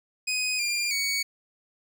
20% pulse tone with pitch steps, 2504 / 2396 / 2239 Hz, D#7 / D7 / C#7, +10 / +34 / +17 cents, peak -20 dBFS, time 0.27-1.23 s, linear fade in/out 10 ms, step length 320 ms, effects none

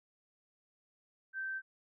sine tone, 1555 Hz, G6, 14 cents flat, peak -36 dBFS, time 1.33-1.62 s, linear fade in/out 50 ms, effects none

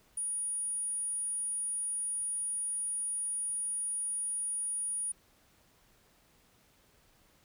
sine tone, 9600 Hz, D9, 37 cents sharp, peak -32 dBFS, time 0.17-5.12 s, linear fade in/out 5 ms, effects pink hiss -66 dBFS RMS until 7.44 s

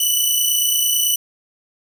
10% pulse tone pair together, 2960 / 2989 Hz, F#7 / F#7, 0 / +17 cents, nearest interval unison, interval 17 cents, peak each -10 dBFS, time 0-1.16 s, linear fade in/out 5 ms, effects none

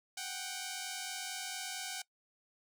5% pulse tone pair together, 740 / 784.4 Hz, F#5 / G5, 0 / +1 cents, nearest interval minor second, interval 101 cents, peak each -30 / -31 dBFS, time 0.17-2.02 s, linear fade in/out 5 ms, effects noise-tail reverb RT60 0.1 s tail -21 dB re dry

